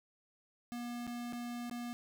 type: tone with dropouts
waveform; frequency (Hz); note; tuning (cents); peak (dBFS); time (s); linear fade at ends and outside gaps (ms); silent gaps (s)
square; 240.1; B3; -49; -40; 0.72-1.93; 0; 1.068-1.076 / 1.325-1.332 / 1.697-1.712
effects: none